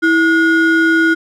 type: ring-modulated tone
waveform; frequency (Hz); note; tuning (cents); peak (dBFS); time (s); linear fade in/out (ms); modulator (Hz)
triangle; 886; A5; +12; -4; 0.02-1.15; 20; 559
effects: none